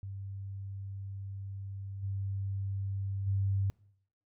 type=tone with level steps; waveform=sine; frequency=98 Hz; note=G2; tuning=in tune; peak=-38 / -32 / -27 dBFS; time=0.03-3.7 s; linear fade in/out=0 ms; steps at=2.02 / 3.26 s; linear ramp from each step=20 ms; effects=noise-tail reverb RT60 0.7 s tail -25 dB re dry